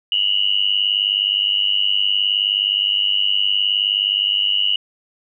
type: tone with amplitude modulation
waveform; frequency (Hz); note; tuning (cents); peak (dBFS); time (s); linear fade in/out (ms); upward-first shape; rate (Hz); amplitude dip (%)
sine; 2913; F#7; -28; -11; 0.12-4.76; 2; sine; 99.3; 95
effects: none